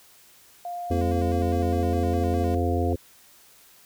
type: tone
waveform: sine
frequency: 703 Hz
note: F5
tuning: 11 cents sharp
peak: -30 dBFS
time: 0.65-2.93 s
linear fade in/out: 2 ms
type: harmonic tone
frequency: 86.1 Hz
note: F2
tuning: 24 cents flat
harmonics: 1 / 3 / 4 / 5 / 6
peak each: -24 / -29 / -30 / -31 / -32 dBFS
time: 0.9-2.96 s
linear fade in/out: 10 ms
type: tone with vibrato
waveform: square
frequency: 217.2 Hz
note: A3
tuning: 22 cents flat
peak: -34 dBFS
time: 0.91-2.55 s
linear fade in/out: 5 ms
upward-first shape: square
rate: 4.9 Hz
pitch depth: 94 cents each way
effects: white hiss -54 dBFS RMS until 3.85 s